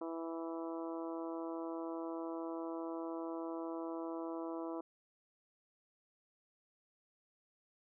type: harmonic tone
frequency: 164.81 Hz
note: E3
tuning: in tune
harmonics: 2 / 3 / 4 / 5 / 6 / 7 / 8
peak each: -41 / -47 / -47 / -54 / -50 / -54 / -57 dBFS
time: 0.01-4.81 s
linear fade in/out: 5 ms
effects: none